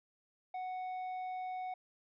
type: tone with tanh clipping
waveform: sine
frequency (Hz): 740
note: F#5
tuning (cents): 0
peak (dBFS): -39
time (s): 0.54-1.74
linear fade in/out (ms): 5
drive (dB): 6
effects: none